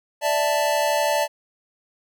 square chord, D suspended second, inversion none, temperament equal, 587.3 / 659.3 / 880 Hz, D5 / E5 / A5, 0 / 0 / 0 cents, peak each -23 / -26 / -24 dBFS, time 0.21-1.28 s, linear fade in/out 50 ms, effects none

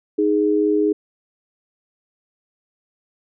sine tone pair together, 311.1 / 415.3 Hz, D#4 / G#4, 0 / 0 cents, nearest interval perfect fourth, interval 500 cents, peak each -18 / -17 dBFS, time 0.18-0.93 s, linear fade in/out 10 ms, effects none

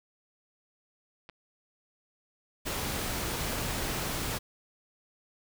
clicks, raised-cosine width 0.3 ms, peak -31 dBFS, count 2, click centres 1.291 / 1.297 s
pink noise, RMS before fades -33 dBFS, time 2.65-4.39 s, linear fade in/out 20 ms
effects none

